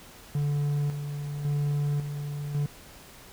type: tone with tremolo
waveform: triangle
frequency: 145.2 Hz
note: D3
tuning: 19 cents flat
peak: -22 dBFS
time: 0.35-2.66 s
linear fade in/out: 2 ms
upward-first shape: square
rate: 0.91 Hz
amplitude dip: 55%
effects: pink hiss -49 dBFS RMS until 3.32 s